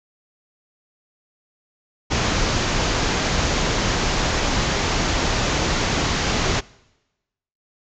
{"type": "low-pass noise", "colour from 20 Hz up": "pink", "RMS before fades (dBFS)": -21, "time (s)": [2.1, 6.61], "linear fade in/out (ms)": 20, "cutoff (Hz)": 7100, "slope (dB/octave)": 96, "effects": ["noise-tail reverb RT60 1.0 s tail -23 dB re dry"]}